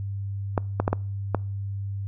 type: clicks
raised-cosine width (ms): 1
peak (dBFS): -8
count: 5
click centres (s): 0.578 / 0.8 / 0.879 / 0.93 / 1.347
effects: noise-tail reverb RT60 0.5 s tail -26 dB re dry + added 99 Hz sine -28 dBFS peak until 2.07 s